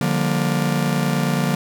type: chord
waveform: 45% pulse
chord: G minor seventh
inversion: second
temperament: just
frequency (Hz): 147 / 176.4 / 196 / 235.2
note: D3 / F3 / G3 / Bb3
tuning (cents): +2 / +18 / 0 / +16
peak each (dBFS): -22 / -23 / -27 / -24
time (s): 0.01-1.55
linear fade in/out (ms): 2
effects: none